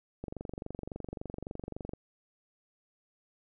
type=click train; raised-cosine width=2 ms; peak=-25 dBFS; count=41; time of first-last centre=0.24-1.935 s; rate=23.6 Hz; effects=none